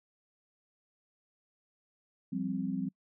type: chord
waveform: sine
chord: F suspended second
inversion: none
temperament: equal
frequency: 174.61 / 196 / 261.6 Hz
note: F3 / G3 / C4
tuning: 0 / 0 / 0 cents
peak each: -37 / -35 / -35 dBFS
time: 2.32-2.89 s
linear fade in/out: 10 ms
effects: noise-tail reverb RT60 0.1 s tail -26 dB re dry